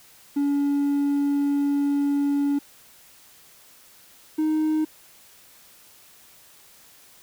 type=tone pair in turn; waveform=triangle; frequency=284.2 / 310.9 Hz; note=C#4 / D#4; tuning=+43 / -1 cents; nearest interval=major second; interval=156 cents; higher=second; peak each=-17 dBFS; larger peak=neither; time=0.36-2.59 / 4.38-4.85 s; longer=first; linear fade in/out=10 ms; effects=tanh soft clip ceiling -13 dBFS + white hiss -52 dBFS RMS until 7.22 s